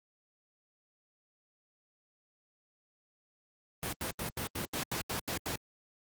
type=noise bursts; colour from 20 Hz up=pink; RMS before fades=-35 dBFS; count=10; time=3.83-5.556 s; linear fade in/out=0 ms; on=97 ms; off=84 ms; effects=high-pass 80 Hz 12 dB/octave + Opus 32 kbps